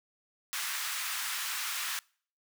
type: high-pass noise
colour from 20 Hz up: pink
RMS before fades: -35 dBFS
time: 0.53-1.99 s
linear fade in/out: 0 ms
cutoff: 1200 Hz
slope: 24 dB/octave
effects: noise-tail reverb RT60 0.5 s tail -26 dB re dry